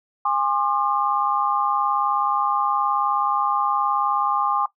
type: tone cluster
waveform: sine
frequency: 818 / 1062 / 1201 Hz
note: G#5 / C6 / D6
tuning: -26 / +25 / +38 cents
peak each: -23 dBFS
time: 0.25-4.66 s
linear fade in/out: 5 ms
effects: noise-tail reverb RT60 0.1 s tail -17 dB re dry